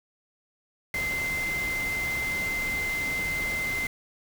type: tone in noise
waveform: sine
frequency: 2075 Hz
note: C7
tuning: 15 cents flat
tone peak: -27 dBFS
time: 0.94-3.87 s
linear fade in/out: 2 ms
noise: pink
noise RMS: -36 dBFS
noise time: 0.94-3.87 s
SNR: +6 dB
effects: none